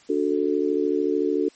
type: chord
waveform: sine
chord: D major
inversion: none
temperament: just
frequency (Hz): 293.7 / 367.1 / 440.5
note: D4 / F#4 / A4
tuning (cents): 0 / -14 / +2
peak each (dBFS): -24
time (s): 0.09-1.49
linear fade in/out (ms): 10
effects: white hiss -54 dBFS RMS until 1.55 s + MP3 32 kbps